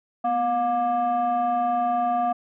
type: tone with frequency modulation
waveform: sine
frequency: 714 Hz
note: F5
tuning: 38 cents sharp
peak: -19 dBFS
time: 0.24-2.33 s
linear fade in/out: 10 ms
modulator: 468 Hz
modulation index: 0.61
effects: tanh soft clip ceiling -16 dBFS